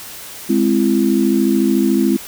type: chord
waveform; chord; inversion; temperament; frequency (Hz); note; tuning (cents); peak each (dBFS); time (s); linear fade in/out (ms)
sine; Ab augmented; none; equal with one note detuned; 207.7 / 261.6 / 335.2; Ab3 / C4 / E4; 0 / 0 / +29; -16; 0.49-2.17; 10
effects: white hiss -33 dBFS RMS until 2.27 s